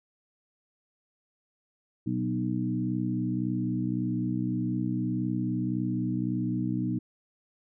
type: harmonic tone with a mistuned harmonic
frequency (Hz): 61.74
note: B1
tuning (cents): 0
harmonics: 2 / 3 / 4 / 5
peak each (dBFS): -32 / -32 / -32 / -32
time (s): 2.06-6.99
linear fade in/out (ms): 10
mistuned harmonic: 3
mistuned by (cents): +20
effects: none